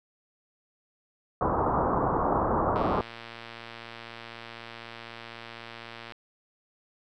white low-pass noise, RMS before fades -26 dBFS, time 1.41-3.01 s, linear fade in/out 2 ms, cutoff 1200 Hz, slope 48 dB/octave
click train, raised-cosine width 0.3 ms, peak -25 dBFS, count 391, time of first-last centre 2.76-6.122 s, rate 116 Hz
effects none

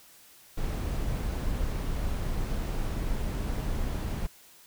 brown noise, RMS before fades -30 dBFS, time 0.57-4.27 s, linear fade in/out 10 ms, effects white hiss -55 dBFS RMS until 4.66 s

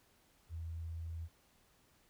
sine tone, 82.41 Hz, E2, in tune, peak -40 dBFS, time 0.49-1.29 s, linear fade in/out 50 ms, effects pink hiss -70 dBFS RMS until 2.09 s

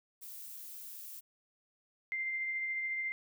violet noise, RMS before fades -47 dBFS, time 0.21-1.21 s, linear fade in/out 20 ms
sine tone with tremolo, 2091 Hz, C7, 2 cents flat, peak -32 dBFS, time 2.12-3.12 s, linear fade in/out 0 ms, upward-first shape triangle, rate 14 Hz, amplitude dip 30%
effects none

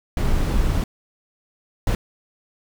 brown noise bursts at uneven times, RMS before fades -19 dBFS, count 2, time 0.17-0.84 / 1.87-1.95 s, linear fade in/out 2 ms, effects none

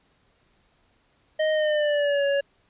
square tone with pitch glide, 622.3 to 560.8 Hz, D#5 to C#5, 0 to +20 cents, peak -21 dBFS, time 1.39-2.41 s, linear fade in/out 10 ms, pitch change -180 cents, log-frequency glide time 1.52-2.25 s, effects pink hiss -65 dBFS RMS until 2.69 s + resampled to 8000 Hz

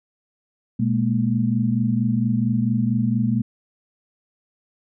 sine tone cluster, 121 / 208.9 / 233.3 Hz, B2 / G#3 / A#3, -35 / +10 / +2 cents, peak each -22 dBFS, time 0.79-3.42 s, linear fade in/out 10 ms, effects none

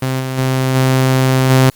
sawtooth tone with level steps, 130.81 Hz, C3, in tune, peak -11 / -14 / -9 / -6 / -3 dBFS, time 0.02-1.7 s, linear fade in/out 5 ms, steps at 0.19 / 0.37 / 0.74 / 1.49 s, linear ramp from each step 20 ms, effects white hiss -47 dBFS RMS until 1.75 s + Opus 32 kbps

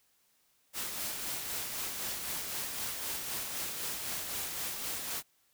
white noise with tremolo, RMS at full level -36 dBFS, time 0.73-5.23 s, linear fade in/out 50 ms, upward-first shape sine, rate 3.9 Hz, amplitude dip 35%, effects white hiss -71 dBFS RMS until 5.53 s

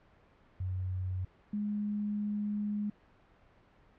sine tone pair in turn, 92.5 / 207.7 Hz, F#2 / G#3, 0 / 0 cents, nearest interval octave + major second, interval 1400 cents, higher second, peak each -32 / -31 dBFS, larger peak second, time 0.6-1.25 / 1.53-2.9 s, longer second, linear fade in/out 5 ms, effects pink hiss -63 dBFS RMS until 3.98 s + low-pass 2000 Hz 12 dB/octave

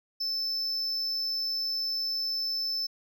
triangle tone, 5274 Hz, E8, in tune, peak -27 dBFS, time 0.2-2.87 s, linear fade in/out 10 ms, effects none

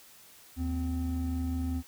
triangle tone pair together, 77.55 / 258 Hz, D#2 / C4, -5 / -24 cents, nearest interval octave + major sixth, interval 2081 cents, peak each -29 / -31 dBFS, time 0.56-1.83 s, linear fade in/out 50 ms, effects white hiss -55 dBFS RMS until 1.87 s

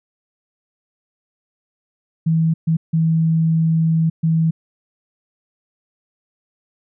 sine tone bursts at uneven times, 162.1 Hz, E3, 29 cents flat, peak -13 dBFS, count 4, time 2.26-2.54 / 2.67-2.77 / 2.93-4.1 / 4.23-4.51 s, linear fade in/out 10 ms, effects none

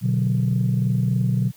sine chord, B minor, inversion none, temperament equal, 123.47 / 146.83 / 185 Hz, B2 / D3 / F#3, 0 / 0 / 0 cents, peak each -19 / -24 / -22 dBFS, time 0.01-1.52 s, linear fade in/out 50 ms, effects tanh soft clip ceiling -11 dBFS + white hiss -52 dBFS RMS until 1.56 s

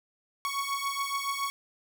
sawtooth beating tone pair, 1108.7 / 1115.8 Hz, C#6 / C#6, 0 / +11 cents, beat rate 7.1 Hz, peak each -29 dBFS, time 0.45-1.5 s, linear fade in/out 0 ms, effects none

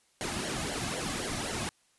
pink noise with flanger, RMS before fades -34 dBFS, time 0.21-1.69 s, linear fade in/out 0 ms, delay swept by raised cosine 0.79 to 2.19 ms, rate 3.9 Hz, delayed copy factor -0.7, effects white hiss -68 dBFS RMS until 1.98 s + resampled to 24000 Hz

